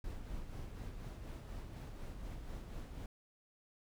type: noise with tremolo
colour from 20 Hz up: brown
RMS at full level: -44 dBFS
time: 0.04-3.06 s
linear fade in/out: 2 ms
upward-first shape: sine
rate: 4.1 Hz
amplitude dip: 40%
effects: none